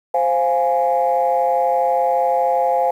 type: chord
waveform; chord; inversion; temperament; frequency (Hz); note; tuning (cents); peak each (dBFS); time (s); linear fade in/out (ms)
sine; F minor; second; equal; 523.3 / 698.5 / 830.6; C5 / F5 / Ab5; 0 / 0 / 0; -18; 0.14-2.91; 5
effects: tanh soft clip ceiling -7 dBFS + 8-bit